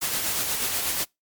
white noise with tremolo, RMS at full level -25 dBFS, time 0.01-1.05 s, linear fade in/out 20 ms, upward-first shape sine, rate 8.3 Hz, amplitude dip 35%, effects noise-tail reverb RT60 0.2 s tail -26 dB re dry + MP3 96 kbps

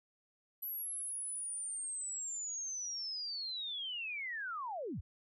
sine linear sweep, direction down, 11840 to 46.25 Hz, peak -38 dBFS, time 0.62-5.01 s, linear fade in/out 10 ms, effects none

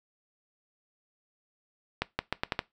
accelerating click train, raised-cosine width 0.3 ms, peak -11 dBFS, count 6, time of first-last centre 2.02-2.591 s, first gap 170 ms, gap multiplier 0.8, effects noise-tail reverb RT60 0.2 s tail -20 dB re dry

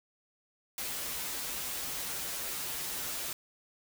white noise with comb filter, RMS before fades -37 dBFS, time 0.78-3.33 s, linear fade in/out 2 ms, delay 9.5 ms, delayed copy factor -0.8, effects none

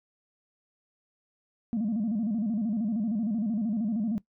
sine tone with vibrato, 218 Hz, A3, 16 cents flat, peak -24 dBFS, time 1.73-4.18 s, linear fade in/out 0 ms, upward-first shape square, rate 13 Hz, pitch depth 120 cents each way, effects noise-tail reverb RT60 0.1 s tail -20 dB re dry + tanh soft clip ceiling -23 dBFS

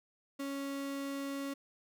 35% pulse tone, 277.2 Hz, C#4, in tune, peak -35 dBFS, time 0.39-1.54 s, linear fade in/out 10 ms, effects none

